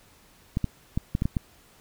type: clicks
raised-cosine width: 5 ms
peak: -12 dBFS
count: 7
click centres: 0.571 / 0.643 / 0.975 / 1.151 / 1.221 / 1.255 / 1.368 s
effects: pink hiss -57 dBFS RMS until 1.8 s